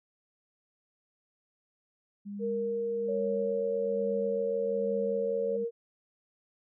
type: tone with tremolo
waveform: sine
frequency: 202.7 Hz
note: G#3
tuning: 42 cents flat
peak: -35 dBFS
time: 2.25-5.65 s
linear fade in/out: 20 ms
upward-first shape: sine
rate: 1.2 Hz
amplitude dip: 60%
type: tone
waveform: sine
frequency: 466.2 Hz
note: A#4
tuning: in tune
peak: -29 dBFS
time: 2.39-5.71 s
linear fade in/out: 50 ms
type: tone with pitch glide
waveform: sine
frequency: 554.4 to 551.2 Hz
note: C#5 to C#5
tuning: 0 to -10 cents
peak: -32 dBFS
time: 3.08-5.57 s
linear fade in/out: 10 ms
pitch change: -10 cents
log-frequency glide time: 4.15-4.73 s
effects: none